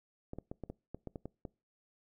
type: clicks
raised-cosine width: 2 ms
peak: -28 dBFS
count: 10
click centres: 0.334 / 0.386 / 0.515 / 0.637 / 0.7 / 0.946 / 1.073 / 1.158 / 1.256 / 1.452 s
effects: noise-tail reverb RT60 0.3 s tail -24 dB re dry